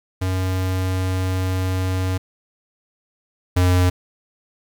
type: tone pair in turn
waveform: square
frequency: 93.1 / 90.29 Hz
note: F#2 / F#2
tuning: +11 / -42 cents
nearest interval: minor second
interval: 53 cents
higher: first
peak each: -20 / -14 dBFS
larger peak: second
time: 0.21-2.18 / 3.56-3.9 s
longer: first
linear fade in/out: 10 ms
effects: 9-bit